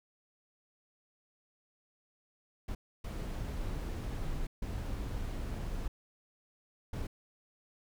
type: noise bursts at uneven times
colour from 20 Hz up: brown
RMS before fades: -37 dBFS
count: 4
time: 2.68-2.75 / 3.04-4.47 / 4.62-5.88 / 6.93-7.07 s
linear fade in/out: 5 ms
effects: none